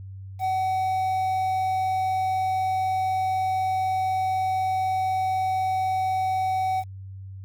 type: tone with quantisation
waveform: triangle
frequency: 754 Hz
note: F#5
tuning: 32 cents sharp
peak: -20 dBFS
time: 0.39-6.84 s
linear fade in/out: 50 ms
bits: 8
effects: added 96 Hz sine -36 dBFS peak until 7.44 s